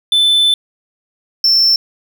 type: tone pair in turn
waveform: triangle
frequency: 3520 / 5372 Hz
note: A7 / E8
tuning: 0 / +32 cents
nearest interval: perfect fifth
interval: 732 cents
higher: second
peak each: -7 dBFS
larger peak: neither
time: 0.12-0.54 / 1.44-1.76 s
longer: first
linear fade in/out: 2 ms
effects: none